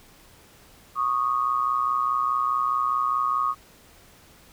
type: tone pair together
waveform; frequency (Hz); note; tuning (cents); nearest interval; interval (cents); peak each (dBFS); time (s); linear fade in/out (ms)
sine; 1108.7 / 1233.5; C#6 / D#6; 0 / -15; major second; 185; -24; 0.95-3.55; 50
effects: pink hiss -53 dBFS RMS until 4.52 s